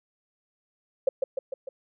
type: tone with echo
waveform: sine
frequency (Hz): 530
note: C5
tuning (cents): +22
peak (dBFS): -17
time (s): 1.07-1.09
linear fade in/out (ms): 5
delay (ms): 150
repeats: 4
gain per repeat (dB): -4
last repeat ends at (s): 1.69
effects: none